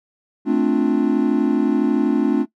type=chord; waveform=triangle; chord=D minor seventh; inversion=second; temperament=equal; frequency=220 / 261.6 / 293.7 / 349.2 Hz; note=A3 / C4 / D4 / F4; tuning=0 / 0 / 0 / 0 cents; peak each=-19 / -18 / -16 / -21 dBFS; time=0.45-2.46 s; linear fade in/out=50 ms; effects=noise-tail reverb RT60 0.1 s tail -17 dB re dry